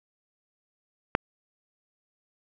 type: click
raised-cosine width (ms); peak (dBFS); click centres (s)
0.5; -5; 1.151
effects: none